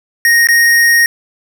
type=tone with dropouts; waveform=square; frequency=1864.7 Hz; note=A#6; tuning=in tune; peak=-7 dBFS; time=0.25-1.06 s; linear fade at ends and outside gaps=1 ms; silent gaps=0.471-0.487 s; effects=8-bit